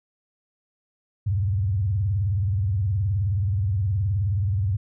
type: tone with vibrato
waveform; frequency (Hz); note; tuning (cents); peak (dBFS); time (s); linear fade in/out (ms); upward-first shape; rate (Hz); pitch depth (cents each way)
sine; 97.7; G2; -5; -20; 1.26-4.77; 10; triangle; 19; 270
effects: none